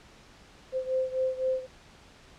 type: beating tone pair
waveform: sine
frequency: 518 / 521.9 Hz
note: C5 / C5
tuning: -17 / -4 cents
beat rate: 3.9 Hz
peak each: -28 / -31 dBFS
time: 0.72-1.67 s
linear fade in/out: 50 ms
effects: pink hiss -54 dBFS RMS until 2.38 s + low-pass 6000 Hz 12 dB/octave